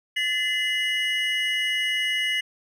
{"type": "tone cluster", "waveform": "triangle", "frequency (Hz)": [1747, 2047, 2910], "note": ["A6", "C7", "F#7"], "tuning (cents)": [-13, -38, -29], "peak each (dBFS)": [-30, -24, -24], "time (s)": [0.16, 2.41], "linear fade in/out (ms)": 10, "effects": []}